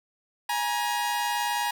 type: tone pair together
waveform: sawtooth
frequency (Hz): 830.6 / 950.1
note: G#5 / A#5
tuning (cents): 0 / +33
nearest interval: major second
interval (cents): 233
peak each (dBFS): -25 / -24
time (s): 0.49-1.71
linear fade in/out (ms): 5
effects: none